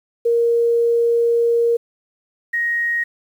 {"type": "tone pair in turn", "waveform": "sine", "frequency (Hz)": [468.1, 1877.8], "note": ["A#4", "A#6"], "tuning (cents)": [7, 12], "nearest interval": "2 octaves", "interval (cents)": 2405, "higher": "second", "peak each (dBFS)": [-13, -17], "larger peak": "first", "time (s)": [[0.25, 1.77], [2.53, 3.04]], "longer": "first", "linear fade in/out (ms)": 10, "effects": ["8-bit"]}